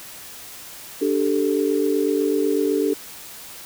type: chord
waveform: sine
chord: D suspended fourth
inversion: none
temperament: equal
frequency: 293.7 / 392 / 440 Hz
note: D4 / G4 / A4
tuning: 0 / 0 / 0 cents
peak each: -22 dBFS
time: 1.01-2.94 s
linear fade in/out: 10 ms
effects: white hiss -39 dBFS RMS until 3.65 s